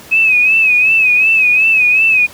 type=tone with vibrato; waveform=sine; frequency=2555 Hz; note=D#7; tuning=45 cents sharp; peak=-7 dBFS; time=0.11-2.27 s; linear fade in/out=20 ms; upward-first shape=sine; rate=2.7 Hz; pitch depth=74 cents each way; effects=pink hiss -36 dBFS RMS until 2.33 s + high-pass 100 Hz 12 dB/octave